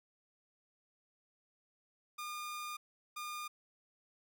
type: tone bursts at uneven times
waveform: sawtooth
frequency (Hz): 1212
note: D#6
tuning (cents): -46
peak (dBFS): -37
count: 2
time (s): 2.18-2.77 / 3.16-3.48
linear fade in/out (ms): 10
effects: none